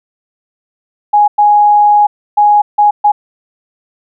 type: tone bursts at uneven times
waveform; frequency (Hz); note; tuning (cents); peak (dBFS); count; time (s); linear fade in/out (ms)
sine; 830.6; G#5; 0; -4; 5; 1.13-1.28 / 1.38-2.07 / 2.37-2.62 / 2.78-2.91 / 3.04-3.12; 10
effects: none